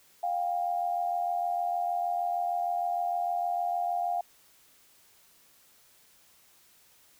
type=tone pair together; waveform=sine; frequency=706 / 792.5 Hz; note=F5 / G5; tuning=+19 / +19 cents; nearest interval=major second; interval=200 cents; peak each=-28 / -33 dBFS; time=0.23-4.21 s; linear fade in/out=5 ms; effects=white hiss -61 dBFS RMS until 7.19 s